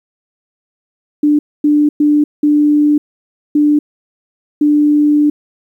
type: tone bursts at uneven times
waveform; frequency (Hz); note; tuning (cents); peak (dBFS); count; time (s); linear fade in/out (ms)
sine; 296.1; D4; +14; -7; 6; 1.23-1.39 / 1.64-1.89 / 2-2.24 / 2.43-2.98 / 3.55-3.79 / 4.61-5.3; 5
effects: 8-bit